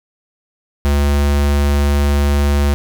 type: tone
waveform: square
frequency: 71.6 Hz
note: D2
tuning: 43 cents flat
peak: -12 dBFS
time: 0.85-2.74 s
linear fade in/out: 0 ms
effects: none